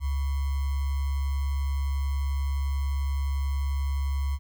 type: tone with sample-and-hold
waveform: sine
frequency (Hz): 69.3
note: C#2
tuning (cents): 0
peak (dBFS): -24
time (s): 0-4.39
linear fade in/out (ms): 50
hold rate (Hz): 1050
effects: none